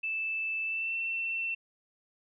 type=tone with pitch glide; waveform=sine; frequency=2637 to 2692 Hz; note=E7 to E7; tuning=0 to +36 cents; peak=-30 dBFS; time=0.03-1.55 s; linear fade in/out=10 ms; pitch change=+36 cents; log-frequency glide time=0.64-0.97 s; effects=none